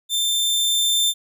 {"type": "tone with level ramp", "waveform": "sawtooth", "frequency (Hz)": 3572, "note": "A7", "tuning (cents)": 25, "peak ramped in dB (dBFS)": [-16, -13], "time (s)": [0.09, 1.14], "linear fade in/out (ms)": 50, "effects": []}